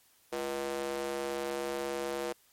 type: tone with high-pass filter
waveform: square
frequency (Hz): 69.2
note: C#2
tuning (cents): -2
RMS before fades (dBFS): -35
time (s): 0.32-2.33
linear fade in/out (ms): 10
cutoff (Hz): 440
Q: 2.4
effects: white hiss -65 dBFS RMS until 2.52 s + MP3 64 kbps